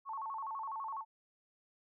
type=tone with vibrato; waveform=sine; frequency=987.8 Hz; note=B5; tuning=in tune; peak=-38 dBFS; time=0.05-1.05 s; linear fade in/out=50 ms; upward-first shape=square; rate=12 Hz; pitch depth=190 cents each way; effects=none